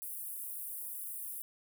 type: high-pass noise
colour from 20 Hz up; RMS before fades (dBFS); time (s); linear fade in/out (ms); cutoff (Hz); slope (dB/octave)
pink; -42; 0.02-1.42; 0; 9700; 48
effects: none